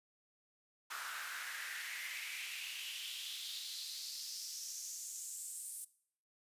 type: noise with high-pass filter sweep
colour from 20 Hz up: pink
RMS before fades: -45 dBFS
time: 0.9-5.85 s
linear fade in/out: 10 ms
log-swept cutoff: 1300 to 9200 Hz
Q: 3.8
effects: noise-tail reverb RT60 0.6 s tail -19 dB re dry + resampled to 32000 Hz